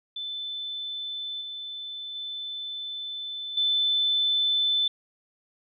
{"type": "tone with level steps", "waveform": "sine", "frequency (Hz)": 3520, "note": "A7", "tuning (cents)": 0, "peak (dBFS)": [-31, -34, -32, -21], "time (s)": [0.16, 4.88], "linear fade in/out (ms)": 5, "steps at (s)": [1.41, 2.15, 3.57], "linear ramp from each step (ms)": 5, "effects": []}